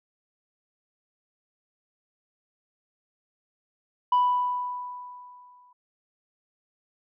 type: tone with exponential decay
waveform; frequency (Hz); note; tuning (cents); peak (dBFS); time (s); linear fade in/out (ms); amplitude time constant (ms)
sine; 989; B5; +2; -15; 4.12-5.73; 5; 350
effects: tanh soft clip ceiling -16 dBFS